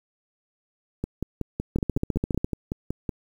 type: two click trains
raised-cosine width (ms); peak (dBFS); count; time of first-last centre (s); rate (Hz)
3; -11 / -14; 11 / 12; 1.76-2.445 / 1.04-3.092; 14.6 / 5.36
effects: 8-bit